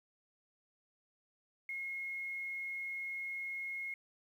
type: tone with quantisation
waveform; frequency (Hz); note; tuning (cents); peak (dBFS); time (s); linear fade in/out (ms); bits
sine; 2159; C#7; -46; -38; 1.69-3.94; 2; 11
effects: none